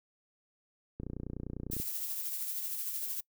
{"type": "click train", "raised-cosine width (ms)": 3, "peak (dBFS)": -26, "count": 25, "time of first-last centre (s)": [1, 1.8], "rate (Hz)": 30}
{"type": "noise with tremolo", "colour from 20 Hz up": "violet", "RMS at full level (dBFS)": -35, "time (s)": [1.71, 3.21], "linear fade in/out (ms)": 10, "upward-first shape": "triangle", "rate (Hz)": 13, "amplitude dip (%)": 45}
{"effects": ["noise-tail reverb RT60 0.1 s tail -24 dB re dry"]}